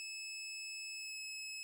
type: tone with pitch glide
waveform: 20% pulse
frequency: 2600 to 2584 Hz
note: E7 to E7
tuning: -24 to -35 cents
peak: -38 dBFS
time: 0-1.63 s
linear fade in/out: 0 ms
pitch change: -11 cents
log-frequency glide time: 0.92-1.19 s
effects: none